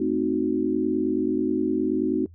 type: chord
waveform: sine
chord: A diminished seventh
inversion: none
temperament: equal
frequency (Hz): 220 / 261.6 / 311.1 / 370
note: A3 / C4 / Eb4 / Gb4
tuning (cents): 0 / 0 / 0 / 0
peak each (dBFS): -30 / -26 / -25 / -26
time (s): 0-2.26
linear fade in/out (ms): 5
effects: noise-tail reverb RT60 0.1 s tail -22 dB re dry + added 85 Hz sine -45 dBFS peak until 2.34 s